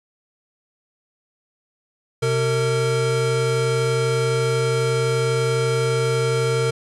square tone pair together, 128.28 / 456.8 Hz, C3 / A#4, -34 / -35 cents, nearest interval octave + minor seventh, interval 2199 cents, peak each -22 / -21 dBFS, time 2.22-6.71 s, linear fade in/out 10 ms, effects resampled to 24000 Hz

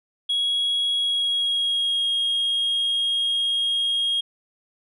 sine tone with pitch glide, 3322 to 3261 Hz, G#7 to G#7, 0 to -32 cents, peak -18 dBFS, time 0.29-4.21 s, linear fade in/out 10 ms, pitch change -32 cents, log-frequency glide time 0.95-2.11 s, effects tanh soft clip ceiling -18 dBFS

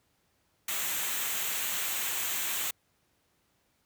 white noise with comb filter, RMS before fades -32 dBFS, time 0.68-2.71 s, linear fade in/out 5 ms, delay 0.2 ms, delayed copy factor -0.55, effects pink hiss -72 dBFS RMS until 3.85 s + high-pass 60 Hz 12 dB/octave

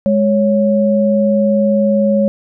sine tone pair together, 207.7 / 554.4 Hz, G#3 / C#5, 0 / 0 cents, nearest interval octave + perfect fourth, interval 1700 cents, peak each -12 / -13 dBFS, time 0.06-2.28 s, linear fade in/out 0 ms, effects none

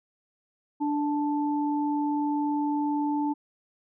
sine tone pair together, 293.7 / 878.1 Hz, D4 / A5, 0 / -4 cents, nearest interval octave + perfect fifth, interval 1896 cents, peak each -25 / -30 dBFS, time 0.8-3.34 s, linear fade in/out 20 ms, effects none

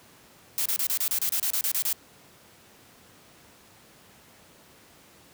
blue noise bursts, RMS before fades -26 dBFS, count 13, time 0.58-1.928 s, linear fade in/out 0 ms, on 76 ms, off 30 ms, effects pink hiss -54 dBFS RMS until 5.33 s + high-pass 100 Hz 12 dB/octave

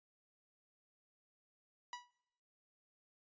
sawtooth tone with exponential decay, 976 Hz, B5, 21 cents flat, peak -37 dBFS, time 1.93-2.11 s, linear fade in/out 1 ms, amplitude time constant 37 ms, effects noise-tail reverb RT60 1.0 s tail -26 dB re dry + resampled to 16000 Hz

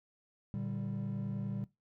triangle chord, G minor, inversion first, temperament equal, 116.54 / 146.83 / 196 Hz, Bb2 / D3 / G3, 0 / 0 / 0 cents, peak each -37 / -38 / -36 dBFS, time 0.54-1.64 s, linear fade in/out 0 ms, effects noise-tail reverb RT60 0.2 s tail -20 dB re dry + tanh soft clip ceiling -27 dBFS

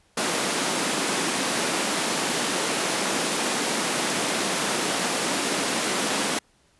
pink high-pass noise, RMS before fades -25 dBFS, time 0.17-6.39 s, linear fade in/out 5 ms, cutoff 200 Hz, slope 24 dB/octave, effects pink hiss -62 dBFS RMS until 6.79 s + resampled to 24000 Hz

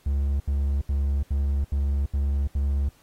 triangle tone bursts, 70 Hz, C#2, 18 cents sharp, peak -19 dBFS, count 7, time 0.06-2.89 s, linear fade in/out 5 ms, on 340 ms, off 75 ms, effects pink hiss -60 dBFS RMS until 3.02 s + AAC 48 kbps

